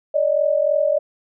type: tone pair together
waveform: sine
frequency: 572.8 / 616 Hz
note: D5 / D#5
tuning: -43 / -17 cents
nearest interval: minor second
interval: 126 cents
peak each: -18 dBFS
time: 0.14-0.99 s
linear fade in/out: 10 ms
effects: none